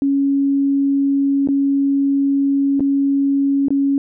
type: tone with dropouts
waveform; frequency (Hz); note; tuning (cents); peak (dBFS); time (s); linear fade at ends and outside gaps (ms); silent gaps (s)
sine; 277.5; C#4; +2; -13; 0.02-3.98; 1; 1.474-1.487 / 2.796-2.805 / 3.684-3.705
effects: none